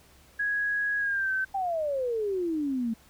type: tone with pitch glide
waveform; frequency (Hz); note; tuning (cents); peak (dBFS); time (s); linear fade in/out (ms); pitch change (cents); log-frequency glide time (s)
sine; 1661.2 to 1541; G#6 to G6; 0 to -30; -25; 0.39-1.45; 10; -130; 0.99-1.32
type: exponential sweep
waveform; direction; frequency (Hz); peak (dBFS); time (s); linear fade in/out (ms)
sine; down; 800 to 220; -26; 1.54-2.94; 10
effects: added 69 Hz sine -60 dBFS peak until 3.09 s + pink hiss -58 dBFS RMS until 3.09 s